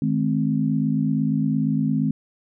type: chord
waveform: sine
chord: Ab major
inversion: second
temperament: equal with one note detuned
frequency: 155.56 / 213.1 / 261.6 Hz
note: Eb3 / Ab3 / C4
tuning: 0 / +45 / 0 cents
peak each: -23 dBFS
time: 0.02-2.11 s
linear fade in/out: 2 ms
effects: none